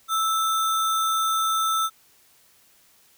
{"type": "tone with sample-and-hold", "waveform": "sine", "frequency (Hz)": 1318.5, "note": "E6", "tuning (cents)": 0, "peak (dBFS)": -20, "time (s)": [0.08, 1.9], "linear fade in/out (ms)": 50, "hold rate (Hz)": 4900, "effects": ["white hiss -58 dBFS RMS until 3.17 s"]}